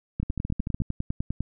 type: two click trains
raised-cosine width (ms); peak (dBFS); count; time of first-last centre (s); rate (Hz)
5; -17 / -15; 9 / 13; 0.23-0.818 / 0.2-1.406; 13.6 / 9.95
effects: none